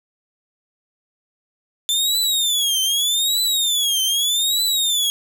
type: tone with vibrato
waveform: sawtooth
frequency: 3520 Hz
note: A7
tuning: in tune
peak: -14 dBFS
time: 1.89-5.1 s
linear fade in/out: 0 ms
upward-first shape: triangle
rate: 0.82 Hz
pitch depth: 230 cents each way
effects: none